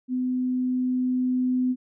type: tone with level ramp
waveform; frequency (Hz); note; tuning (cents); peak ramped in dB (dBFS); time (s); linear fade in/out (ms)
sine; 253.2; B3; +43; -23 to -20; 0.08-1.76; 50
effects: none